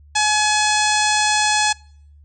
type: harmonic tone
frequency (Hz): 848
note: G#5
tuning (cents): +36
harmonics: 1 / 2 / 3 / 4 / 5 / 6 / 7 / 8 / 9 / 10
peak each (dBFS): -19 / -22 / -24 / -25 / -26 / -27 / -27 / -28 / -29 / -29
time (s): 0.15-1.73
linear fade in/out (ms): 10
effects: noise-tail reverb RT60 0.6 s tail -25 dB re dry + added 73 Hz sine -44 dBFS peak until 2.24 s